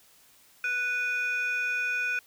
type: tone pair together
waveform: sine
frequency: 1480 / 2471 Hz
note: F#6 / D#7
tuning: 0 / -13 cents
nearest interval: major sixth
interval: 887 cents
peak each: -27 dBFS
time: 0.64-2.19 s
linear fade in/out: 2 ms
effects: tanh soft clip ceiling -23 dBFS + white hiss -59 dBFS RMS until 2.26 s